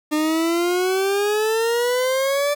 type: exponential sweep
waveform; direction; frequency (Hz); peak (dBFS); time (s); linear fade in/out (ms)
40% pulse; up; 301.2 to 587.3; -17; 0.11-2.55; 20
effects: 8-bit